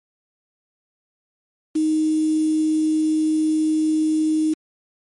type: tone with quantisation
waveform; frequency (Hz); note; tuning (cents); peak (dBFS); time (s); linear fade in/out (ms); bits
sine; 311.8; D#4; +4; -16; 1.75-4.54; 10; 6
effects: MP3 48 kbps